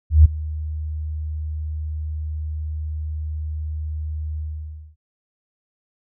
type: tone with ADSR envelope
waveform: sine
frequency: 77 Hz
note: D#2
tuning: 17 cents flat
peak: -4 dBFS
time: 0.1-4.96 s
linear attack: 150 ms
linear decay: 11 ms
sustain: -20 dB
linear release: 570 ms
effects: none